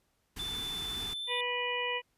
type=band-stop noise; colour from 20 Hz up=pink; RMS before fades=-43 dBFS; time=0.36-1.14 s; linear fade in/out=10 ms; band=470 to 700 Hz; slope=96 dB/octave
type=tone with pitch glide; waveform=triangle; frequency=3520 to 3547 Hz; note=A7 to A7; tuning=0 to +13 cents; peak=-34 dBFS; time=0.39-1.41 s; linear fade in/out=5 ms; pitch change=+13 cents; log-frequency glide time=1.14-1.25 s
type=harmonic tone; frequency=490 Hz; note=B4; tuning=14 cents flat; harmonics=1 / 2 / 4 / 5 / 6; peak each=-37 / -37 / -37 / -37 / -37 dBFS; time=1.27-2.02 s; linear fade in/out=50 ms
effects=pink hiss -75 dBFS RMS until 2.17 s + resampled to 32000 Hz